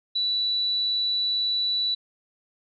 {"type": "tone", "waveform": "sine", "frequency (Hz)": 3951, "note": "B7", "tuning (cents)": 0, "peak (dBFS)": -22, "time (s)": [0.15, 1.95], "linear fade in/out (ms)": 10, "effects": []}